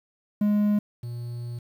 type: tone pair in turn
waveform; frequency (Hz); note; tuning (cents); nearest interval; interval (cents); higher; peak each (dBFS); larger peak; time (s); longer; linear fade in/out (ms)
triangle; 207.7 / 119.73; G#3 / A#2; 0 / +47; minor seventh; 953; first; -17 / -29; first; 0.41-0.79 / 1.03-1.59; second; 5
effects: 9-bit